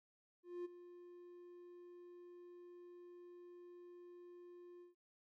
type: tone with ADSR envelope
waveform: triangle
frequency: 352.4 Hz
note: F4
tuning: 16 cents sharp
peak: -39 dBFS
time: 0.43-4.95 s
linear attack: 220 ms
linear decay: 18 ms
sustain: -14 dB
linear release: 140 ms
effects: none